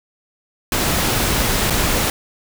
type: noise with dropouts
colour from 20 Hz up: pink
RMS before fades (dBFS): -18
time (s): 0.72-2.1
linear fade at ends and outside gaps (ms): 2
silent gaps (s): 1.7-1.705
effects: none